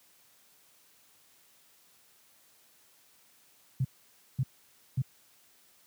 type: tone bursts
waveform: sine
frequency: 130.8 Hz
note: C3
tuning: in tune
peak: -24 dBFS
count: 3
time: 3.8-5.018 s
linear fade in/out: 5 ms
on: 46 ms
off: 540 ms
effects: white hiss -63 dBFS RMS until 5.86 s + high-pass 80 Hz 12 dB/octave